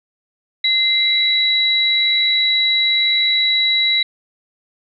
sine tone pair together, 2073 / 3913 Hz, C7 / B7, -17 / -17 cents, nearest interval major seventh, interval 1100 cents, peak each -19 / -14 dBFS, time 0.64-4.03 s, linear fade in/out 5 ms, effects none

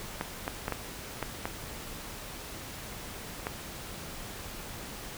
clicks, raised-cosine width 0.5 ms, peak -16 dBFS, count 7, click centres 0.211 / 0.479 / 0.681 / 0.723 / 1.227 / 1.455 / 3.469 s, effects pink hiss -42 dBFS RMS until 5.17 s

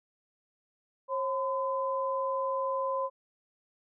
sine tone pair together, 538.7 / 1017 Hz, C#5 / C6, -50 / -50 cents, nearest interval major seventh, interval 1100 cents, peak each -31 / -31 dBFS, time 1.08-3.1 s, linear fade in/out 50 ms, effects none

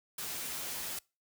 white noise with comb filter, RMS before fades -39 dBFS, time 0.18-0.99 s, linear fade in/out 5 ms, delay 10 ms, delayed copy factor -0.6, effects noise-tail reverb RT60 0.3 s tail -25 dB re dry + high-pass 60 Hz 12 dB/octave

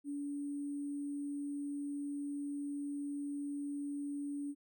sine tone with sample-and-hold, 286.2 Hz, D4, 45 cents flat, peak -37 dBFS, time 0.04-4.55 s, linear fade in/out 50 ms, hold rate 8820 Hz, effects none

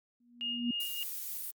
sine tone with exponential growth, 240 Hz, B3, 49 cents flat, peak -27 dBFS, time 0.2-0.71 s, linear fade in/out 5 ms, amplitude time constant 110 ms
sine tone with tremolo, 2845 Hz, F7, 31 cents sharp, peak -32 dBFS, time 0.41-1.03 s, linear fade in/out 0 ms, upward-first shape sine, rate 3.4 Hz, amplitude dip 65%
violet noise, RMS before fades -39 dBFS, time 0.8-1.51 s, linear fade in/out 5 ms
effects Opus 48 kbps

